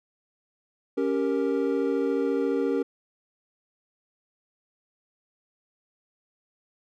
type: chord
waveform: triangle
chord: G diminished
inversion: second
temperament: equal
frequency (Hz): 277.2 / 392 / 466.2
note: Db4 / G4 / Bb4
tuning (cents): 0 / 0 / 0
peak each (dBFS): -25 / -26 / -25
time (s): 0.97-2.83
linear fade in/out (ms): 10
effects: none